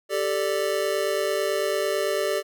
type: chord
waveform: square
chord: G suspended second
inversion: none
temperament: just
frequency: 392 / 441 / 588 Hz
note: G4 / A4 / D5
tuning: 0 / +4 / +2 cents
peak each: -28 / -29 / -27 dBFS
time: 0.09-2.43 s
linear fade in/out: 50 ms
effects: none